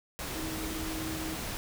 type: tone in noise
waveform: sine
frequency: 317.8 Hz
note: D#4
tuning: 37 cents sharp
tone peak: -37 dBFS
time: 0.35-1.36 s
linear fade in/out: 0 ms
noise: pink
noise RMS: -37 dBFS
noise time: 0.19-1.57 s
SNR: -3 dB
effects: none